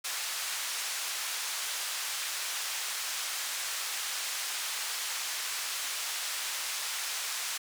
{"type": "band-pass noise", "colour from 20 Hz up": "white", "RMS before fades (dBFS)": -35, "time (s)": [0.04, 7.58], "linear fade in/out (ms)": 10, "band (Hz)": [970, 8300], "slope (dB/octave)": 12, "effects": []}